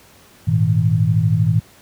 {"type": "chord", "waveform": "sine", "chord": "Ab suspended second", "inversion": "none", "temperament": "equal with one note detuned", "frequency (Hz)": [103.83, 116.54, 159.57], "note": ["Ab2", "Bb2", "Eb3"], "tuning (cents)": [0, 0, 44], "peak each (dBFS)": -17, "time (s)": [0.47, 1.6], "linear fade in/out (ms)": 10, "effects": ["pink hiss -48 dBFS RMS until 1.81 s", "high-pass 60 Hz 12 dB/octave"]}